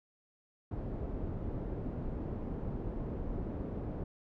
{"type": "low-pass noise", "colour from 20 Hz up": "pink", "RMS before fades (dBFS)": -38, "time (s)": [0.71, 4.04], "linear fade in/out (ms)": 5, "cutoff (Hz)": 460, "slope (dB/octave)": 12, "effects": []}